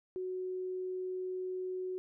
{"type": "tone", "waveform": "sine", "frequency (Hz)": 369.7, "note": "F#4", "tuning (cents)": -1, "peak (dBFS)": -35, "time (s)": [0.16, 1.98], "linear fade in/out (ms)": 0, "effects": []}